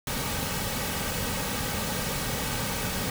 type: noise with comb filter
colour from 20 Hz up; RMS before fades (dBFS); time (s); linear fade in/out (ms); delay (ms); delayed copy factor
pink; -30; 0.07-3.1; 2; 2.9; -0.55
effects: none